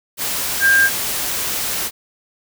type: tone in noise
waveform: sine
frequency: 1600 Hz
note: G6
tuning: 35 cents sharp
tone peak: -10 dBFS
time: 0.6-0.9 s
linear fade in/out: 50 ms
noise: white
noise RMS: -22 dBFS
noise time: 0.17-1.91 s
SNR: +9 dB
effects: none